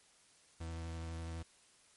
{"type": "tone with vibrato", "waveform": "40% pulse", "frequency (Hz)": 82.41, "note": "E2", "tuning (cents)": 0, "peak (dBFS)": -40, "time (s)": [0.6, 1.43], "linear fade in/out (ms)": 10, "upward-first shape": "triangle", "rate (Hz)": 12, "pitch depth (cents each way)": 21, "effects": ["white hiss -66 dBFS RMS until 1.96 s", "MP3 48 kbps"]}